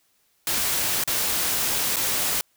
white noise with dropouts, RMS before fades -24 dBFS, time 0.47-2.41 s, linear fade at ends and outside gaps 1 ms, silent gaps 1.038-1.076 / 1.96-1.967 s, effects white hiss -66 dBFS RMS until 2.56 s

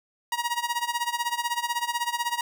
sawtooth tone with tremolo, 951 Hz, A#5, 34 cents sharp, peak -19 dBFS, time 0.32-2.41 s, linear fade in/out 2 ms, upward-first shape sine, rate 16 Hz, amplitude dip 85%, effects none

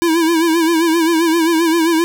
square tone with vibrato, 329.6 Hz, E4, in tune, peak -12 dBFS, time 0.02-2.04 s, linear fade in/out 0 ms, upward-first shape sine, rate 7.6 Hz, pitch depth 74 cents each way, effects none

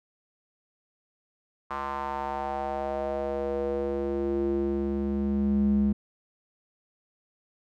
square tone with band-pass filter sweep, 69.3 Hz, C#2, in tune, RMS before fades -28 dBFS, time 1.7-5.93 s, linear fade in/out 10 ms, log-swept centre 1100 to 190 Hz, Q 3.9, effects none

